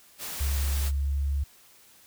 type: noise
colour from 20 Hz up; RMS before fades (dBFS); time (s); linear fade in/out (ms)
white; -36; 0.18-0.92; 50
type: tone with pitch glide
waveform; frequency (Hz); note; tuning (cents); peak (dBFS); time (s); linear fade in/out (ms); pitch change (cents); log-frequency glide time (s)
sine; 69.4 to 70.08; C#2 to C#2; +3 to +19; -24; 0.4-1.44; 10; +16; 0.62-1.28
effects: white hiss -56 dBFS RMS until 2.06 s